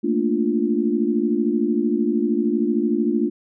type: chord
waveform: sine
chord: Bb major seventh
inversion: third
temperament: equal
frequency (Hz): 220 / 233.1 / 293.7 / 349.2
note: A3 / Bb3 / D4 / F4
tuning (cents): 0 / 0 / 0 / 0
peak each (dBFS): -23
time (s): 0.03-3.3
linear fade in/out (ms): 20
effects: none